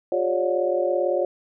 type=tone cluster; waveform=sine; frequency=357.4 / 403.8 / 551 / 589 / 725 Hz; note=F4 / G#4 / C#5 / D5 / F#5; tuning=+40 / -49 / -11 / +5 / -35 cents; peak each=-25 / -32 / -23 / -26 / -32 dBFS; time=0.12-1.25 s; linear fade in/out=2 ms; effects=none